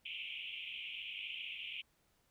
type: band-pass noise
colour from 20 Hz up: white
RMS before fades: -45 dBFS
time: 0.05-1.82 s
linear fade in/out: 10 ms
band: 2300 to 3200 Hz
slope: 96 dB/octave
effects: pink hiss -75 dBFS RMS until 2.3 s